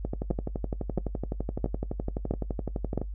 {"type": "two click trains", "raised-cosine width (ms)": 2, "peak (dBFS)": [-17, -13], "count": [36, 5], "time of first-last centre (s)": [[0.05, 3.016], [0.31, 2.977]], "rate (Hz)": [11.8, 1.5], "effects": ["noise-tail reverb RT60 0.1 s tail -17 dB re dry", "added 50 Hz sine -33 dBFS peak until 3.14 s"]}